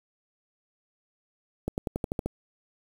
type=accelerating click train; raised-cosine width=2 ms; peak=-15 dBFS; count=8; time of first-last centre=1.68-2.26 s; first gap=99 ms; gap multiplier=0.94; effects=7-bit